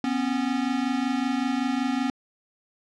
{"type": "tone pair together", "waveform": "square", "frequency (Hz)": [246.9, 272.2], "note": ["B3", "C#4"], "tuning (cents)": [0, -31], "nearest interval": "major second", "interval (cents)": 169, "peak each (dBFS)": -27, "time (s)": [0.04, 2.1], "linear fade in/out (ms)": 2, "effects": ["low-pass 5000 Hz 12 dB/octave"]}